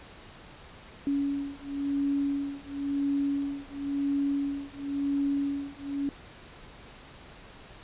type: beating tone pair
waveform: sine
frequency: 280.6 / 281.56 Hz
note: C#4 / C#4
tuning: +21 / +27 cents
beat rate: 0.96 Hz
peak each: -30 dBFS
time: 1.07-6.09 s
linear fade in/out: 0 ms
effects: pink hiss -49 dBFS RMS until 7.83 s + resampled to 8000 Hz